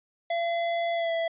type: tone with pitch glide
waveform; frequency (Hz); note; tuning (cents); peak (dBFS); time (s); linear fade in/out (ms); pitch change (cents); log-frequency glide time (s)
square; 680 to 664.1; F5 to E5; -46 to +13; -26; 0.3-1.28; 5; -41; 0.93-1.12
effects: resampled to 8000 Hz